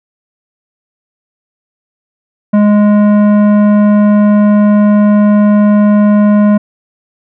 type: tone with tanh clipping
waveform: sine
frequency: 207.7 Hz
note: G#3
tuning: in tune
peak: -6 dBFS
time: 2.53-6.58 s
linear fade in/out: 10 ms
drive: 13 dB
effects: none